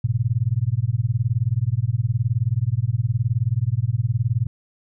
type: tone with tremolo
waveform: sine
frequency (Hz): 116.54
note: A#2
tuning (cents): 0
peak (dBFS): -14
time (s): 0.04-4.47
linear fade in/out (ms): 5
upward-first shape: sine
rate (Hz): 19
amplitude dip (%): 100
effects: none